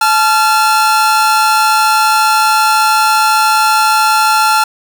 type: tone pair together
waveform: 45% pulse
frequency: 867 / 1376.3 Hz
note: A5 / F6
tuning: -26 / -26 cents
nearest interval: minor sixth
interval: 800 cents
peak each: -11 dBFS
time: 0.01-4.64 s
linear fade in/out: 5 ms
effects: none